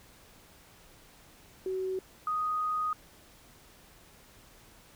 sine tone pair in turn, 376.2 / 1245.1 Hz, F#4 / D#6, +29 / +1 cents, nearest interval octave + major sixth, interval 2072 cents, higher second, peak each -30 / -28 dBFS, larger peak second, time 1.66-1.99 / 2.27-2.93 s, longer second, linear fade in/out 2 ms, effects pink hiss -57 dBFS RMS until 4.95 s

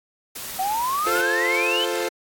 white noise, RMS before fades -33 dBFS, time 0.35-1.22 s, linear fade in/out 10 ms
sine exponential sweep, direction up, 740 to 3123 Hz, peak -21 dBFS, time 0.59-1.85 s, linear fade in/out 5 ms
sawtooth chord, F major, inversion none, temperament equal, 349.2 / 440 / 523.3 Hz, F4 / A4 / C5, 0 / 0 / 0 cents, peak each -23 dBFS, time 1.06-2.09 s, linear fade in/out 10 ms
effects AAC 64 kbps

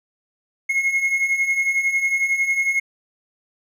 triangle beating tone pair, 2156 / 2167 Hz, C#7 / C#7, -49 / -40 cents, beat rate 11 Hz, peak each -23 / -17 dBFS, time 0.69-2.8 s, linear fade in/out 10 ms, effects none

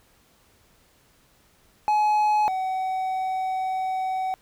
triangle tone pair in turn, 846 / 753.7 Hz, G#5 / F#5, +32 / +32 cents, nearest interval major second, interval 200 cents, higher first, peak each -16 / -22 dBFS, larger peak first, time 1.88-2.48 / 2.48-4.34 s, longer second, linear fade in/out 0 ms, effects pink hiss -60 dBFS RMS until 4.41 s

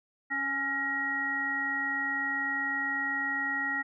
harmonic tone with a mistuned harmonic, 277.2 Hz, C#4, in tune, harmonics 1 / 3 / 5 / 7, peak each -40 / -39 / -38 / -29 dBFS, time 0.3-3.83 s, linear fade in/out 20 ms, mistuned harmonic 7, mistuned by -40 cents, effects none

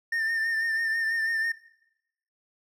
triangle tone with vibrato, 1807 Hz, A6, 46 cents sharp, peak -23 dBFS, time 0.12-1.52 s, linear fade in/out 5 ms, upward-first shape sine, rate 6.1 Hz, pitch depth 36 cents each way, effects noise-tail reverb RT60 0.9 s tail -21 dB re dry

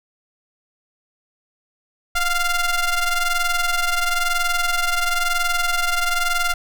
sawtooth ring-modulated tone, 698.5 Hz, F5, in tune, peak -11 dBFS, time 2.15-6.54 s, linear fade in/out 5 ms, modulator 688 Hz, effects none

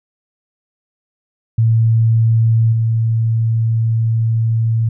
sine tone with level steps, 113.3 Hz, A#2, 49 cents flat, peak -9 / -12 dBFS, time 1.58-4.89 s, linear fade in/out 5 ms, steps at 2.72 s, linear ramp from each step 10 ms, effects none

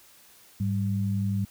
sine tone pair together, 103.52 / 195.3 Hz, G#2 / G3, -5 / -6 cents, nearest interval major seventh, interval 1099 cents, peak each -26 / -28 dBFS, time 0.6-1.45 s, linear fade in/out 5 ms, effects white hiss -55 dBFS RMS until 1.5 s

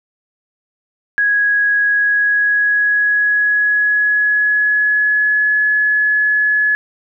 sine tone with pitch glide, 1661.2 to 1701 Hz, G#6 to G#6, 0 to +41 cents, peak -11 dBFS, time 1.18-6.75 s, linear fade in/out 0 ms, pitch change +41 cents, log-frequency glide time 1.85-5.55 s, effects none

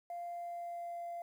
sine tone with pitch glide, 695 to 689.8 Hz, F5 to F5, -9 to -22 cents, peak -38 dBFS, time 0.1-1.22 s, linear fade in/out 2 ms, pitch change -13 cents, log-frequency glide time 0.27-1.01 s, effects tanh soft clip ceiling -37 dBFS + 11-bit

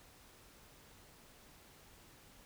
silence, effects pink hiss -61 dBFS RMS until 2.45 s

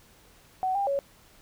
sine tone with pitch steps, 750 / 798 / 557 Hz, F#5 / G5 / C#5, +23 / +31 / +8 cents, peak -24 dBFS, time 0.63-0.99 s, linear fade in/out 0 ms, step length 120 ms, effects pink hiss -57 dBFS RMS until 1.41 s

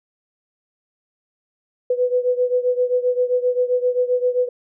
sine beating tone pair, 495 / 502.6 Hz, B4 / B4, +4 / +30 cents, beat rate 7.6 Hz, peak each -18 / -21 dBFS, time 1.9-4.49 s, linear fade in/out 5 ms, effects none

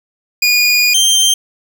25% pulse tone pair in turn, 2446 / 3152 Hz, D#7 / G7, -30 / +9 cents, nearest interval major third, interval 439 cents, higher second, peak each -5 dBFS, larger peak neither, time 0.42-0.94 / 0.94-1.34 s, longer first, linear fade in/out 5 ms, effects none

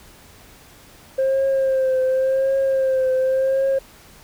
sine tone with vibrato, 529 Hz, C5, 19 cents sharp, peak -14 dBFS, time 1.18-3.79 s, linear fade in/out 10 ms, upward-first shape triangle, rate 0.9 Hz, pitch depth 41 cents each way, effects tanh soft clip ceiling -14 dBFS + pink hiss -47 dBFS RMS until 4.23 s

